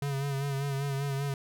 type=tone with vibrato; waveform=square; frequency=139.1 Hz; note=C#3; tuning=6 cents sharp; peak=-30 dBFS; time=0.02-1.34 s; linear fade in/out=2 ms; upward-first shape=sine; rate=5.1 Hz; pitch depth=42 cents each way; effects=none